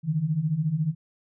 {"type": "beating tone pair", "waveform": "sine", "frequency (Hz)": [146, 160], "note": ["D3", "D#3"], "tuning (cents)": [-10, 49], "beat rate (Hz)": 14, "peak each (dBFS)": [-28, -24], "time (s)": [0.03, 0.95], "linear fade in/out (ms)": 50, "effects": []}